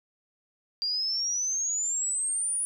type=exponential sweep; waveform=sine; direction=up; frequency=4728 to 9840 Hz; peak=-26 dBFS; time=0.82-2.65 s; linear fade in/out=0 ms; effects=10-bit